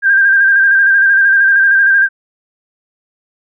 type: tone with vibrato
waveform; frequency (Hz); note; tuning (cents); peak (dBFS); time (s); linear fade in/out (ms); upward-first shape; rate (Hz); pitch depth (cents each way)
sine; 1589; G6; +23; -6; 0.02-2.09; 50; square; 13; 32
effects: none